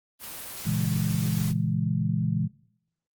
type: noise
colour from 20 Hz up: white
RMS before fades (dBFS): -38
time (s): 0.19-1.54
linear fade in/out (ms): 50
type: chord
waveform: sine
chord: A# half-diminished seventh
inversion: none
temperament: equal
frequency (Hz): 116.54 / 138.59 / 164.81 / 207.7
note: A#2 / C#3 / E3 / G#3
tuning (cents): 0 / 0 / 0 / 0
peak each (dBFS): -29 / -31 / -27 / -30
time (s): 0.65-2.48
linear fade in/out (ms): 20
effects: noise-tail reverb RT60 0.7 s tail -21 dB re dry + Opus 32 kbps